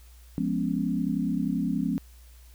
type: chord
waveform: sine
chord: C# dominant seventh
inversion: first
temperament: equal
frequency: 174.61 / 207.7 / 246.9 / 277.2 Hz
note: E#3 / G#3 / B3 / C#4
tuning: 0 / 0 / 0 / 0 cents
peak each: -30 dBFS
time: 0.38-1.98 s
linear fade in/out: 0 ms
effects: added 60 Hz sine -48 dBFS peak until 2.54 s + white hiss -59 dBFS RMS until 2.54 s